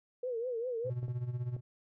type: tone with vibrato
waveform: sine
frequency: 480 Hz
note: B4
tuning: 49 cents flat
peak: -33 dBFS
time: 0.23-0.9 s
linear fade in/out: 5 ms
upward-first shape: triangle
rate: 5 Hz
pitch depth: 140 cents each way
type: tone with tremolo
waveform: triangle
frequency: 122.6 Hz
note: B2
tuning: 12 cents flat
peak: -29 dBFS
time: 0.84-1.61 s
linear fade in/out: 50 ms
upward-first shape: sine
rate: 16 Hz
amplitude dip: 70%
type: clicks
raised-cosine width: 2 ms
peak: -36 dBFS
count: 3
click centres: 1.03 / 1.082 / 1.565 s
effects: none